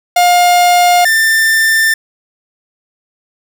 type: tone pair in turn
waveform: 45% pulse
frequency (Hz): 709 / 1786.6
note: F5 / A6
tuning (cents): +26 / +26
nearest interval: octave + major third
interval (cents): 1600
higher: second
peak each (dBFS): -6 / -8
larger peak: first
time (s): 0.16-1.05 / 1.05-1.94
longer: neither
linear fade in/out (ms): 5
effects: none